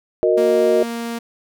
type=chord; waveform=sine; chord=D# minor; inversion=first; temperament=equal with one note detuned; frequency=366.8 / 466.2 / 622.3 Hz; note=F#4 / A#4 / D#5; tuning=-15 / 0 / 0 cents; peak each=-17 dBFS; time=0.23-0.83 s; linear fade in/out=0 ms
type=tone; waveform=sawtooth; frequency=233.1 Hz; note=A#3; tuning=in tune; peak=-20 dBFS; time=0.37-1.19 s; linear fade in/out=10 ms
effects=none